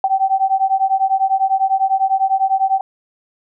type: beating tone pair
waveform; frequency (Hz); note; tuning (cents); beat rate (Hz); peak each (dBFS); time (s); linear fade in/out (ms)
sine; 767 / 777; G5 / G5; -38 / -16; 10; -16; 0.04-2.81; 2
effects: none